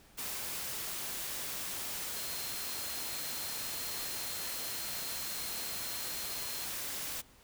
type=tone in noise; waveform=sine; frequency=4186 Hz; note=C8; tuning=in tune; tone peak=-46 dBFS; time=2.15-6.67 s; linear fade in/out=20 ms; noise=white; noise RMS=-39 dBFS; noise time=0.17-7.22 s; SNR=-10 dB; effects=pink hiss -61 dBFS RMS until 7.43 s